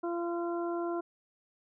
harmonic tone, 342.9 Hz, F4, 32 cents flat, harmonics 1 / 2 / 3 / 4, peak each -32 / -38 / -42 / -44 dBFS, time 0.03-1.01 s, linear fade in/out 10 ms, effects none

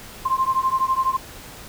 sine beating tone pair, 1046.5 / 1058.5 Hz, C6 / C6, 0 / +20 cents, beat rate 12 Hz, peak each -21 dBFS, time 0.25-1.17 s, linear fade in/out 10 ms, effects pink hiss -40 dBFS RMS until 1.68 s

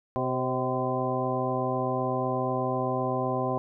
harmonic tone with a mistuned harmonic, 128 Hz, C3, 38 cents flat, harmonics 1 / 2 / 3 / 4 / 5 / 6 / 8, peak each -33 / -33 / -33 / -33 / -33 / -33 / -33 dBFS, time 0.16-3.58 s, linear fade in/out 0 ms, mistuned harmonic 4, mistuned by +43 cents, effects none

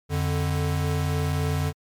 square tone pair together, 87.37 / 146.83 Hz, F2 / D3, +1 / 0 cents, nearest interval major sixth, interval 899 cents, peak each -26 dBFS, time 0.09-1.73 s, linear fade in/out 50 ms, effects MP3 96 kbps

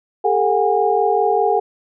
sine tone cluster, 403.8 / 448.8 / 732 / 812 Hz, G#4 / A4 / F#5 / G#5, -49 / +34 / -19 / -39 cents, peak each -19 dBFS, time 0.24-1.6 s, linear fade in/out 10 ms, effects none

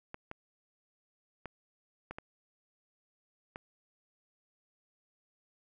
clicks, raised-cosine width 0.5 ms, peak -26 dBFS, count 6, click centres 0.144 / 0.314 / 1.457 / 2.11 / 2.185 / 3.559 s, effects none

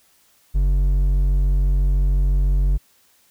triangle tone with hard clipping, 47 Hz, F#1, 28 cents sharp, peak -16 dBFS, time 0.54-2.78 s, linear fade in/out 20 ms, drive 9 dB, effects white hiss -58 dBFS RMS until 3.3 s

